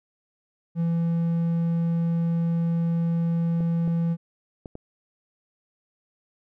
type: tone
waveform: triangle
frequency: 167.7 Hz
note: E3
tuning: 30 cents sharp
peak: -19 dBFS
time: 0.75-4.17 s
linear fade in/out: 50 ms
type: clicks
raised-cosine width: 2 ms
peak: -24 dBFS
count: 4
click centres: 3.606 / 3.877 / 4.658 / 4.754 s
effects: none